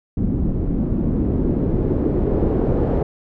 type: noise with low-pass filter sweep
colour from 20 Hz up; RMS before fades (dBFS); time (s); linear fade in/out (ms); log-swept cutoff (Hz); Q
pink; -19; 0.17-3.03; 5; 220 to 500; 1.6
effects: none